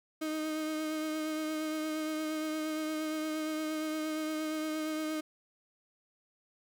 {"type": "tone with vibrato", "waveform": "35% pulse", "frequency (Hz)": 311.1, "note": "D#4", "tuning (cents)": 0, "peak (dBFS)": -31, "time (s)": [0.21, 5.21], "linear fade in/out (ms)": 10, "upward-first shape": "triangle", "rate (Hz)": 8.6, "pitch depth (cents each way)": 22, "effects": ["12-bit"]}